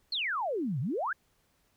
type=exponential two-way sweep; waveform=sine; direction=down then up; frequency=4468 to 116.54 to 1716 Hz; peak=-29 dBFS; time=0.12-1.13 s; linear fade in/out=5 ms; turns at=0.8 s; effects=pink hiss -71 dBFS RMS until 1.76 s